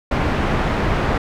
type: low-pass noise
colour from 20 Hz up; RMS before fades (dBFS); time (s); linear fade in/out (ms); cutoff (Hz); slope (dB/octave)
pink; -19; 0.11-1.18; 5; 1900; 12
effects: none